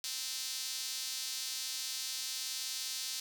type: tone with high-pass filter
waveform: sawtooth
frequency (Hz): 259.7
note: C4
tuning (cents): -13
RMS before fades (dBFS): -39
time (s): 0.04-3.2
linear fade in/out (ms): 2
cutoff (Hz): 4600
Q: 1.7
effects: none